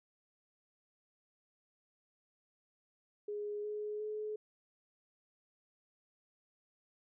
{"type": "tone with pitch steps", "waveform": "sine", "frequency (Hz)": [415.3, 420.9, 426.5], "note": ["G#4", "G#4", "G#4"], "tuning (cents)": [0, 23, 46], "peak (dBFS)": -37, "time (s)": [3.28, 4.36], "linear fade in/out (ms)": 5, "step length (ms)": 360, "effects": []}